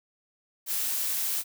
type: noise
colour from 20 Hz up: blue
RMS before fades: -29 dBFS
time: 0.66-1.44 s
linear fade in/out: 50 ms
effects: none